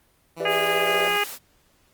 10% pulse tone with pitch glide, 165.5 to 175.34 Hz, E3 to F3, +7 to +7 cents, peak -27 dBFS, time 0.36-1.18 s, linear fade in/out 20 ms, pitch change +100 cents, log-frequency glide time 0.69-0.95 s
triangle chord, E minor seventh, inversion first, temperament just, 395.6 / 494.4 / 593.3 / 659.3 Hz, G4 / B4 / D5 / E5, +16 / +2 / +18 / 0 cents, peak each -28 / -29 / -28 / -30 dBFS, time 0.4-1.08 s, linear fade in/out 2 ms
harmonic tone, 410.8 Hz, G#4, 19 cents flat, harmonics 1 / 2 / 3 / 4 / 5 / 6 / 7, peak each -28 / -28 / -28 / -28 / -28 / -28 / -28 dBFS, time 0.45-1.24 s, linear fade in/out 5 ms
white high-pass noise, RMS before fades -36 dBFS, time 0.47-1.39 s, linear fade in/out 50 ms, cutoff 250 Hz, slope 12 dB/octave
effects pink hiss -62 dBFS RMS until 1.93 s + Opus 32 kbps

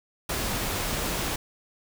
pink noise, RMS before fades -29 dBFS, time 0.29-1.36 s, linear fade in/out 5 ms, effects none

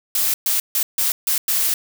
blue noise bursts at uneven times, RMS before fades -19 dBFS, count 6, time 0.15-0.34 / 0.46-0.6 / 0.75-0.83 / 0.98-1.12 / 1.27-1.38 / 1.48-1.74 s, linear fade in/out 2 ms, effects none

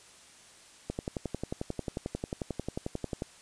click train, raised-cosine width 2 ms, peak -19 dBFS, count 27, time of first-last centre 0.9-3.221 s, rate 11.2 Hz, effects white hiss -55 dBFS RMS until 3.41 s + resampled to 22050 Hz

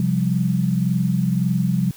sine chord, C suspended fourth, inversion none, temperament just, 130.81 / 174.42 / 196.22 Hz, C3 / F3 / G3, 0 / -2 / +2 cents, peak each -22 / -20 / -22 dBFS, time 0-1.91 s, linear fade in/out 2 ms, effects white hiss -45 dBFS RMS until 1.96 s

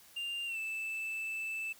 triangle tone with pitch glide, 2794 to 2637 Hz, F7 to E7, 0 to 0 cents, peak -34 dBFS, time 0.16-1.73 s, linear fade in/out 10 ms, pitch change -100 cents, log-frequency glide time 0.46-0.58 s, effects white hiss -59 dBFS RMS until 1.79 s

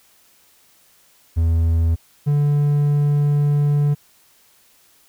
triangle tone pair in turn, 82.41 / 145.61 Hz, E2 / D3, 0 / -14 cents, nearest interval minor seventh, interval 986 cents, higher second, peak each -12 dBFS, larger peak neither, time 1.36-1.96 / 2.26-3.95 s, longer second, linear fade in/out 20 ms, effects white hiss -55 dBFS RMS until 5.08 s

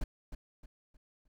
brown noise with echo, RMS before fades -32 dBFS, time 0.01-0.04 s, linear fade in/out 5 ms, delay 310 ms, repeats 4, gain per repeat -9 dB, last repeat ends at 1.28 s, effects none

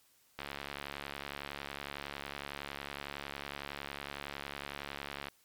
click train, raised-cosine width 0.3 ms, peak -23 dBFS, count 348, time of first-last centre 0.39-5.284 s, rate 70.9 Hz, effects white hiss -68 dBFS RMS until 5.44 s + MP3 96 kbps

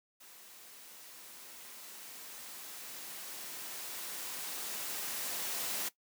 white noise with level ramp, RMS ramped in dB -55 to -36 dBFS, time 0.2-5.89 s, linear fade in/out 10 ms, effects noise-tail reverb RT60 0.1 s tail -17 dB re dry + high-pass 200 Hz 12 dB/octave

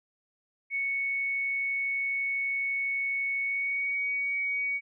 sine tone with pitch glide, 2217 to 2249 Hz, C#7 to C#7, 0 to +24 cents, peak -27 dBFS, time 0.7-4.81 s, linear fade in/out 50 ms, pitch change +24 cents, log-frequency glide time 3.4-4 s, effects none

